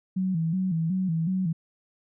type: tone with vibrato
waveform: sine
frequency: 174.61 Hz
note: F3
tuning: in tune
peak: -23 dBFS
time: 0.16-1.53 s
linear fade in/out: 10 ms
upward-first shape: square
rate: 2.7 Hz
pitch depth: 120 cents each way
effects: none